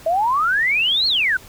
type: exponential two-way sweep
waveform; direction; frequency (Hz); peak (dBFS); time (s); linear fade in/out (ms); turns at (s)
sine; up then down; 629 to 4382 to 1447; -15; 0.06-1.37; 5; 1.07
effects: pink hiss -43 dBFS RMS until 1.48 s